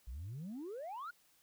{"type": "exponential sweep", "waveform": "sine", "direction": "up", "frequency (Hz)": [53.6, 1480], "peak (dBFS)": -40, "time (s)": [0.07, 1.11], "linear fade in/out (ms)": 10, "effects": ["tanh soft clip ceiling -40 dBFS", "white hiss -70 dBFS RMS until 1.42 s"]}